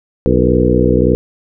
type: harmonic tone with a mistuned harmonic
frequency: 61.74 Hz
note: B1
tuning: in tune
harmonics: 1 / 2 / 3 / 4 / 5 / 6 / 7 / 8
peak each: -17 / -17 / -17 / -17 / -17 / -17 / -17 / -17 dBFS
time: 0.26-1.15 s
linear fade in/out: 0 ms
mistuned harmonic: 7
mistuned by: +73 cents
effects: none